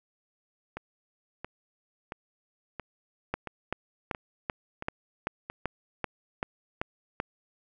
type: two click trains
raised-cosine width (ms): 0.5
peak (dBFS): -14 / -21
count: 11 / 8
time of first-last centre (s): 3.34-7.201 / 0.77-5.5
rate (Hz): 2.59 / 1.48
effects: none